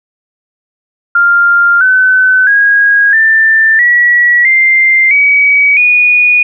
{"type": "tone with pitch steps", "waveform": "sine", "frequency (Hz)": [1396.9, 1514.6, 1642.1, 1780.4, 1930.4, 2093, 2269, 2460], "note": ["F6", "F#6", "G#6", "A6", "B6", "C7", "C#7", "D#7"], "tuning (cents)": [0, 40, -20, 20, -40, 0, 40, -20], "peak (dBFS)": -4, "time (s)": [1.15, 6.43], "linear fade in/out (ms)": 5, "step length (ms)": 660, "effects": []}